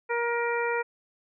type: harmonic tone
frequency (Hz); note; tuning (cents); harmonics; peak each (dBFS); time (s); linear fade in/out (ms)
472.1; A#4; +22; 1 / 2 / 3 / 4 / 5; -28 / -31 / -33 / -34 / -35; 0.09-0.83; 20
effects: none